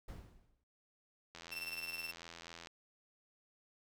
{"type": "noise with exponential decay", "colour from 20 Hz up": "brown", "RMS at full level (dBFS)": -43, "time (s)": [0.08, 0.64], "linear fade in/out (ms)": 5, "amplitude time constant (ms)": 120}
{"type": "click train", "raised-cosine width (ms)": 0.2, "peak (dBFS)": -32, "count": 112, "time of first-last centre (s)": [1.35, 2.671], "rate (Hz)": 84}
{"type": "tone with tremolo", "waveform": "30% pulse", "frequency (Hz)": 2688, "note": "E7", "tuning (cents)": 33, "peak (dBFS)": -36, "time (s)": [1.51, 2.12], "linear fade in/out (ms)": 20, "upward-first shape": "sine", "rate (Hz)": 19, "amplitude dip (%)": 65}
{"effects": []}